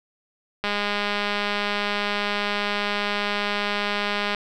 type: click train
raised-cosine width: 0.3 ms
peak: -9 dBFS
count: 761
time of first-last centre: 0.64-4.347 s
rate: 205 Hz
effects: none